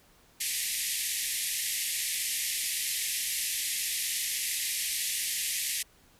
white band-pass noise, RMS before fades -32 dBFS, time 0.4-5.83 s, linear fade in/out 10 ms, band 1800 to 13000 Hz, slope 96 dB/octave, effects pink hiss -61 dBFS RMS until 6.19 s

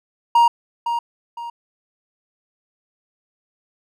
triangle tone with echo, 940 Hz, A#5, 14 cents sharp, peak -8 dBFS, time 0.35-0.48 s, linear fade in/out 5 ms, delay 510 ms, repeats 2, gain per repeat -9 dB, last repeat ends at 1.5 s, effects none

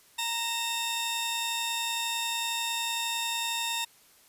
sawtooth tone cluster, 927 / 2666 / 3677 Hz, A#5 / E7 / A#7, -10 / +19 / -24 cents, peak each -30 / -32 / -29 dBFS, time 0.18-3.85 s, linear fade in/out 10 ms, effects white hiss -59 dBFS RMS until 4.28 s + resampled to 32000 Hz

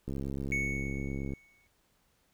click train, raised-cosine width 3 ms, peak -24 dBFS, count 87, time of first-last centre 0.08-1.335 s, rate 68.5 Hz
triangle tone with exponential decay, 2217 Hz, C#7, in tune, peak -26 dBFS, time 0.52-1.67 s, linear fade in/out 1 ms, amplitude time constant 250 ms
effects pink hiss -71 dBFS RMS until 2.33 s

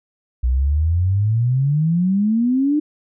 sine exponential sweep, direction up, 59.8 to 306.3 Hz, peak -14 dBFS, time 0.43-2.8 s, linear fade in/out 10 ms, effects none

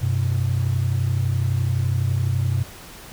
sine tone pair together, 95.1 / 126.94 Hz, F#2 / B2, +48 / +48 cents, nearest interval perfect fourth, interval 500 cents, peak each -20 dBFS, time 0.01-2.64 s, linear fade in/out 20 ms, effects tanh soft clip ceiling -13 dBFS + pink hiss -41 dBFS RMS until 3.12 s

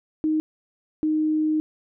sine tone pair in turn, 311.1 / 309.6 Hz, D#4 / D#4, 0 / -9 cents, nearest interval unison, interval 9 cents, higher first, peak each -19 dBFS, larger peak neither, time 0.24-0.4 / 1.03-1.6 s, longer second, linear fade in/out 0 ms, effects none

